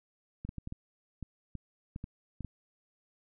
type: clicks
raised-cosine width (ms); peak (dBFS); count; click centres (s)
5; -27; 11; 0.45 / 0.491 / 0.583 / 0.674 / 0.724 / 1.227 / 1.553 / 1.961 / 2.041 / 2.407 / 2.447
effects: none